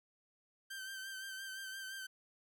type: tone with vibrato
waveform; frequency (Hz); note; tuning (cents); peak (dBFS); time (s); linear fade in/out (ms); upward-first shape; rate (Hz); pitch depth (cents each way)
sawtooth; 1558; G6; -11; -40; 0.7-2.07; 10; sine; 5.8; 32
effects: none